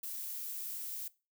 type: noise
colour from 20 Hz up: violet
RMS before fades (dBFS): -41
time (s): 0.03-1.08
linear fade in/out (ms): 5
effects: noise-tail reverb RT60 0.3 s tail -20 dB re dry